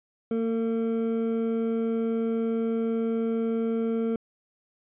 triangle tone pair together, 228.1 / 453 Hz, A#3 / A#4, -37 / -50 cents, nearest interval octave, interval 1187 cents, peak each -24 / -26 dBFS, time 0.31-4.16 s, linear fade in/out 2 ms, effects resampled to 8000 Hz

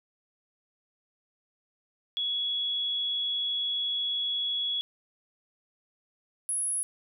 sine tone pair in turn, 3363 / 10711 Hz, G#7 / E9, +21 / +27 cents, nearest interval octave + minor sixth, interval 2006 cents, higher second, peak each -27 dBFS, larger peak neither, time 2.17-4.81 / 6.49-6.83 s, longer first, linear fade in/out 0 ms, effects none

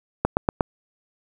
click train, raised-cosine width 1 ms, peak -4 dBFS, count 4, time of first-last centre 0.25-0.608 s, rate 8.38 Hz, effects 7-bit

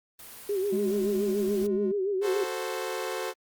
white noise, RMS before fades -45 dBFS, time 0.19-1.67 s, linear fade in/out 5 ms
sine tone with vibrato, 391.8 Hz, G4, 1 cent flat, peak -25 dBFS, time 0.49-2.44 s, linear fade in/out 5 ms, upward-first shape sine, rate 7 Hz, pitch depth 94 cents each way
triangle tone with tremolo, 207.7 Hz, G#3, in tune, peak -26 dBFS, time 0.72-1.92 s, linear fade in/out 10 ms, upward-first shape triangle, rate 9.1 Hz, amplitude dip 30%
sawtooth chord, F# diminished, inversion none, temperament equal, 370 / 440 / 523.3 Hz, F#4 / A4 / C5, 0 / 0 / 0 cents, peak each -31 dBFS, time 2.21-3.34 s, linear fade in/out 50 ms
effects Opus 32 kbps

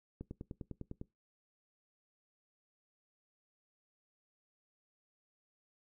click train, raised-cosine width 3 ms, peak -30 dBFS, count 9, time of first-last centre 0.21-1.014 s, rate 9.95 Hz, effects noise-tail reverb RT60 0.2 s tail -21 dB re dry

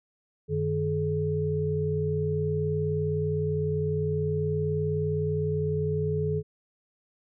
sine tone cluster, 94.4 / 153.9 / 426.1 Hz, F#2 / D#3 / G#4, +35 / -19 / +44 cents, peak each -32 / -28 / -28 dBFS, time 0.48-6.43 s, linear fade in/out 50 ms, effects none

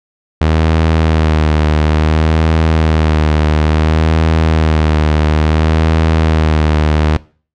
sawtooth tone with vibrato, 78.4 Hz, D#2, 14 cents sharp, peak -5 dBFS, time 0.41-7.17 s, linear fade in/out 0 ms, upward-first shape sine, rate 0.58 Hz, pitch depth 41 cents each way, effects noise-tail reverb RT60 0.4 s tail -21 dB re dry + low-pass 4000 Hz 12 dB/octave

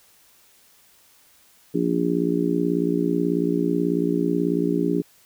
harmonic tone, 58.27 Hz, A#1, in tune, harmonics 3 / 4 / 5 / 6 / 7, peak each -25 / -30 / -23 / -27 / -26 dBFS, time 1.74-5.02 s, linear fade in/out 10 ms, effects white hiss -56 dBFS RMS until 5.25 s

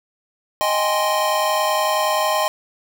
square chord, Ab major seventh, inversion second, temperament equal with one note detuned, 622.3 / 779.9 / 830.6 / 1046.5 Hz, Eb5 / G5 / Ab5 / C6, 0 / -9 / 0 / 0 cents, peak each -22 / -27 / -25 / -22 dBFS, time 0.61-2.48 s, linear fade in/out 0 ms, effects none

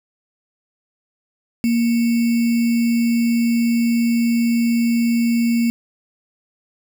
sine tone with sample-and-hold, 233.6 Hz, A#3, 4 cents sharp, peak -14 dBFS, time 1.64-5.7 s, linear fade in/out 0 ms, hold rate 2450 Hz, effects none

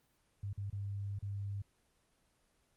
sine tone with dropouts, 100 Hz, G2, 35 cents sharp, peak -37 dBFS, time 0.43-1.62 s, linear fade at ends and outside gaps 5 ms, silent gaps 0.531-0.576 / 0.701-0.727 / 1.189-1.225 s, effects pink hiss -74 dBFS RMS until 2.76 s + Opus 24 kbps

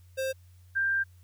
square / sine tone pair in turn, 529 / 1585.2 Hz, C5 / G6, +19 / +19 cents, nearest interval octave + perfect fifth, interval 1900 cents, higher second, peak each -29 / -24 dBFS, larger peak second, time 0.17-0.33 / 0.75-1.04 s, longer second, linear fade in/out 20 ms, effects added 90 Hz sine -52 dBFS peak until 1.23 s + white hiss -68 dBFS RMS until 1.23 s

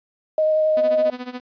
sine tone with vibrato, 622.3 Hz, D#5, in tune, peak -15 dBFS, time 0.38-1.1 s, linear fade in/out 2 ms, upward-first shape triangle, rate 11 Hz, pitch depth 12 cents each way
sawtooth tone with tremolo, 249.4 Hz, B3, 17 cents sharp, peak -23 dBFS, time 0.77-1.4 s, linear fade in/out 0 ms, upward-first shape sine, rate 14 Hz, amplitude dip 85%
effects resampled to 11025 Hz + 9-bit

